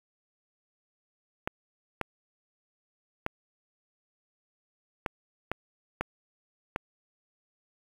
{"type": "clicks", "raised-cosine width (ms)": 0.5, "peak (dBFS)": -14, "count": 7, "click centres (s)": [1.475, 2.013, 3.264, 5.062, 5.516, 6.01, 6.761], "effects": ["7-bit"]}